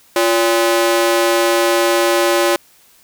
sawtooth ring-modulated tone, 460 Hz, A#4, 23 cents flat, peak -5 dBFS, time 0.16-2.56 s, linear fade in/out 2 ms, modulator 111 Hz, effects white hiss -50 dBFS RMS until 3.03 s

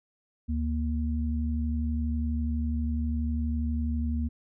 sine tone pair together, 74.2 / 234.8 Hz, D2 / A#3, +18 / +13 cents, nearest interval octave + minor sixth, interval 1995 cents, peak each -27 / -31 dBFS, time 0.48-4.29 s, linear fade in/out 20 ms, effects none

